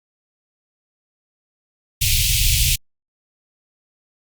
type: band-stop noise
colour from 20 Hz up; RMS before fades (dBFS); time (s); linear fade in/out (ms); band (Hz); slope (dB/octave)
pink; -17; 2.01-2.76; 10; 130 to 2400; 48
effects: Opus 48 kbps